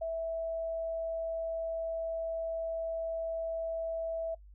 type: tone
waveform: sine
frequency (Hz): 656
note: E5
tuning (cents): -9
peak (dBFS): -32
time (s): 0.01-4.35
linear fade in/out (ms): 10
effects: noise-tail reverb RT60 0.1 s tail -26 dB re dry + added 50 Hz sine -51 dBFS peak until 4.54 s